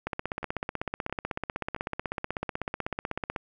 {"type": "two click trains", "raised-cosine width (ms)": 0.5, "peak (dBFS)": [-15, -22], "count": [54, 4], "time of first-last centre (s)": [[0.07, 3.362], [0.43, 2.43]], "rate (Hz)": [16.1, 1.5], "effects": []}